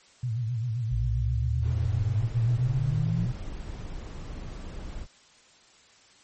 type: tone with vibrato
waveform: sine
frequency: 116.6 Hz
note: A#2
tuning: 1 cent sharp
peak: -26 dBFS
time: 0.23-3.32 s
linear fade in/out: 5 ms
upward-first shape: sine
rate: 7.6 Hz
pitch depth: 130 cents each way
type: exponential sweep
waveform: sine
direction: up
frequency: 54 to 175.1 Hz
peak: -26 dBFS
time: 0.91-3.26 s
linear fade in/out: 10 ms
type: noise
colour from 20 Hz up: brown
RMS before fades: -37 dBFS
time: 1.61-5.07 s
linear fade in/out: 50 ms
effects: white hiss -57 dBFS RMS until 6.23 s + MP3 32 kbps